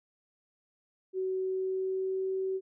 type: tone with pitch glide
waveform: sine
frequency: 376 to 380.4 Hz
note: F#4 to F#4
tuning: +28 to +48 cents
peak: -29 dBFS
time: 1.13-2.61 s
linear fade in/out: 50 ms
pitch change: +20 cents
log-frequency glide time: 1.37-2.33 s
effects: none